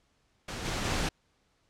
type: noise with level steps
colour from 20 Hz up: pink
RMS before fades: -37 / -32 / -30 dBFS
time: 0.48-1.09 s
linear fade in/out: 5 ms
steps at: 0.64 / 0.84 s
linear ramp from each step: 20 ms
effects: pink hiss -71 dBFS RMS until 1.69 s + low-pass 7000 Hz 12 dB/octave